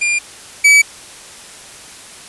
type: tone pair in turn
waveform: 45% pulse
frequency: 2400 / 2289 Hz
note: D7 / D7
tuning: +37 / -45 cents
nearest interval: minor second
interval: 82 cents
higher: first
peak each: -13 / -5 dBFS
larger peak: second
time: 0.01-0.19 / 0.64-0.82 s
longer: neither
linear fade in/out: 10 ms
effects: white hiss -36 dBFS RMS until 2.28 s + resampled to 24000 Hz